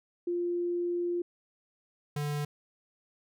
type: tone pair in turn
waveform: sine / square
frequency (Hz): 349.2 / 146.82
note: F4 / D3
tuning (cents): 0 / 0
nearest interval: octave + minor third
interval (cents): 1500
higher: first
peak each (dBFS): -28 / -31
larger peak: first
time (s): 0.27-1.22 / 2.16-2.45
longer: first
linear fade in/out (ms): 5
effects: none